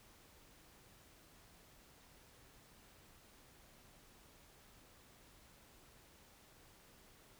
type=silence; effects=pink hiss -64 dBFS RMS until 7.39 s